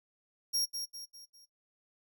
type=tone with echo; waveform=sawtooth; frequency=5588 Hz; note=F8; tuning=in tune; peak=-26 dBFS; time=0.53-0.66 s; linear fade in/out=20 ms; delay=200 ms; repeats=4; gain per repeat=-7 dB; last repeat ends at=1.46 s; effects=noise-tail reverb RT60 0.1 s tail -18 dB re dry